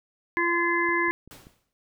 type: harmonic tone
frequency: 343.2 Hz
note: F4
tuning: 30 cents flat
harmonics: 1 / 3 / 5 / 6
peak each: -27 / -27 / -27 / -27 dBFS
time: 0.37-1.11 s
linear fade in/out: 0 ms
type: click train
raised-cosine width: 3 ms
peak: -35 dBFS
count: 4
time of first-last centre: 0.89-1.469 s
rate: 5.18 Hz
type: noise with exponential decay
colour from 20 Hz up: pink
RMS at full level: -43 dBFS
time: 1.31-1.73 s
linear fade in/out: 0 ms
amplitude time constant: 90 ms
effects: none

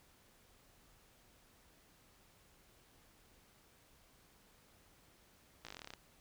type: slowing click train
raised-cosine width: 0.2 ms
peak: -30 dBFS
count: 13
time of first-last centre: 5.65-5.937 s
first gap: 17 ms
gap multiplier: 1.06
effects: pink hiss -67 dBFS RMS until 6.2 s

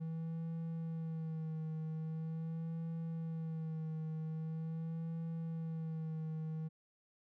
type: tone with vibrato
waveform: triangle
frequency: 161.3 Hz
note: E3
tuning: 37 cents flat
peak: -36 dBFS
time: 0-6.69 s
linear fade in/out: 20 ms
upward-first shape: sine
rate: 0.43 Hz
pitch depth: 34 cents each way
effects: none

